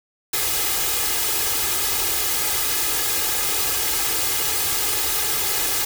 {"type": "noise with comb filter", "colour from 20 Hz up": "white", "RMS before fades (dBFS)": -22, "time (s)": [0.33, 5.85], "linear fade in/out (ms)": 5, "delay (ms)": 2.4, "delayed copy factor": 0.85, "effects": []}